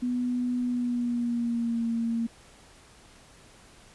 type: tone with pitch glide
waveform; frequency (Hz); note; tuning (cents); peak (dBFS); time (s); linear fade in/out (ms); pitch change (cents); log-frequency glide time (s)
sine; 246.9 to 230.4; B3 to A#3; 0 to -20; -25; 0.02-2.27; 10; -120; 0.61-1.87
effects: pink hiss -54 dBFS RMS until 3.94 s + resampled to 24000 Hz